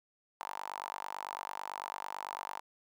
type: tone with high-pass filter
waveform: sawtooth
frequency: 49 Hz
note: G1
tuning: in tune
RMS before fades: -42 dBFS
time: 0.4-2.6 s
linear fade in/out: 10 ms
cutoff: 910 Hz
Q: 6.1
effects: none